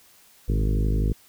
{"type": "harmonic tone with a mistuned harmonic", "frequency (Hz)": 51.8, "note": "G#1", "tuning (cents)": -4, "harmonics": [1, 2, 3, 4, 5, 6, 7, 8, 9], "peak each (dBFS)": [-21, -27, -31, -33, -35, -37, -38, -39, -40], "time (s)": [0.48, 1.13], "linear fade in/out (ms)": 10, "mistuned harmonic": 2, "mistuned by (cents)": 82, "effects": ["white hiss -55 dBFS RMS until 1.28 s"]}